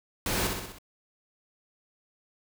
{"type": "noise with echo", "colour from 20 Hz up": "pink", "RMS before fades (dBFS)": -29, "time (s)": [0.26, 0.47], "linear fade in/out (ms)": 2, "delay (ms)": 63, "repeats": 5, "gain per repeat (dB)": -4, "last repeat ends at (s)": 0.785, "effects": []}